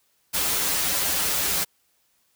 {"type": "noise with comb filter", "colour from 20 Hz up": "white", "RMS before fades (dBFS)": -24, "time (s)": [0.33, 1.65], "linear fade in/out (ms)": 20, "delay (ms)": 8.4, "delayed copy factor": -0.8, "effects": ["white hiss -67 dBFS RMS until 2.35 s"]}